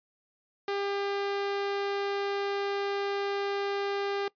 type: tone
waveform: sawtooth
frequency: 400 Hz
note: G4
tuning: 35 cents sharp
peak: -25 dBFS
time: 0.68-4.28 s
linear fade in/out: 2 ms
effects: noise-tail reverb RT60 0.1 s tail -21 dB re dry + resampled to 11025 Hz

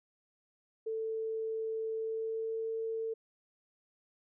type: tone with pitch glide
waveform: sine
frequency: 444 to 448.6 Hz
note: A4 to A4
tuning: +16 to +34 cents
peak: -33 dBFS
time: 0.86-3.14 s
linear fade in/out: 10 ms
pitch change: +18 cents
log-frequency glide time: 1.93-2.69 s
effects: none

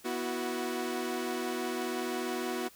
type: chord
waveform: sawtooth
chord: B suspended fourth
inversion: none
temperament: equal with one note detuned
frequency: 244.7 / 329.6 / 370 Hz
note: B3 / E4 / F#4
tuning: -16 / 0 / 0 cents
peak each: -33 / -35 / -31 dBFS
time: 0.04-2.69 s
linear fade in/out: 20 ms
effects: white hiss -57 dBFS RMS until 2.75 s

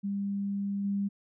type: tone with level steps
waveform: sine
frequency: 199.7 Hz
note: G3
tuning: 32 cents sharp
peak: -29 / -27 dBFS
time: 0.03-1.09 s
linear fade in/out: 20 ms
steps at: 0.84 s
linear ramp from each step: 10 ms
effects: none

